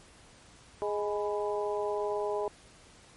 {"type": "harmonic tone with a mistuned harmonic", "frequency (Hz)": 207.7, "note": "G#3", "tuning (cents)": 0, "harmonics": [2, 3, 4, 5], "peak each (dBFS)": [-31, -35, -37, -39], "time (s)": [0.82, 2.48], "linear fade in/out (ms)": 0, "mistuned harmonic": 5, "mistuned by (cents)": -74, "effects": ["pink hiss -56 dBFS RMS until 3.16 s", "MP3 48 kbps"]}